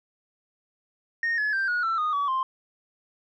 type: tone with pitch steps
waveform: sine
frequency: 1849 / 1705.4 / 1572.9 / 1450.7 / 1338 / 1234.1 / 1138.2 / 1049.8 Hz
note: A#6 / G#6 / G6 / F#6 / E6 / D#6 / C#6 / C6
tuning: -15 / +45 / +5 / -35 / +25 / -15 / +45 / +5 cents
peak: -21 dBFS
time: 1.23-2.43 s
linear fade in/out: 2 ms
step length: 150 ms
effects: tanh soft clip ceiling -21 dBFS